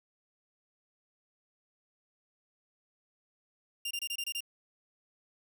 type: tone bursts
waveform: sawtooth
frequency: 2794 Hz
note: F7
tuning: in tune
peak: -30 dBFS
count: 7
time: 3.85-4.406 s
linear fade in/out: 5 ms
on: 58 ms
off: 25 ms
effects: none